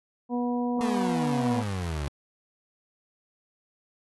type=harmonic tone; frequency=243.4 Hz; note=B3; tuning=25 cents flat; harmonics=1 / 2 / 3 / 4; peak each=-26 / -33 / -35 / -37 dBFS; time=0.29-1.64 s; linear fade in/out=50 ms
type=exponential sweep; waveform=30% pulse; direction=down; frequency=233.1 to 69.3 Hz; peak=-26 dBFS; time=0.81-2.08 s; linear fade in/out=0 ms
effects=AAC 32 kbps